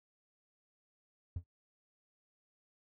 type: tone with exponential decay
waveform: triangle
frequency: 87.31 Hz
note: F2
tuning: in tune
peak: -31 dBFS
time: 1.36-1.44 s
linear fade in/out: 5 ms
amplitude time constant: 17 ms
effects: noise-tail reverb RT60 0.1 s tail -17 dB re dry + tanh soft clip ceiling -27 dBFS